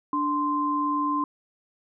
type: tone pair together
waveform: sine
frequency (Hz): 293.7 / 1042.1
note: D4 / C6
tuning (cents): 0 / -7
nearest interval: octave + minor seventh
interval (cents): 2193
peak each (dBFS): -27 / -24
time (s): 0.13-1.24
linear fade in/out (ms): 2
effects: none